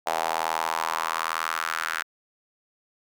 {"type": "tone with high-pass filter sweep", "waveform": "square", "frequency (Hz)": 40.55, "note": "E1", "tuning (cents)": -28, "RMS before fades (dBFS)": -28, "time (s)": [0.06, 2.03], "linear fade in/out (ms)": 10, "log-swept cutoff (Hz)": [740, 1500], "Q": 3.3, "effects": []}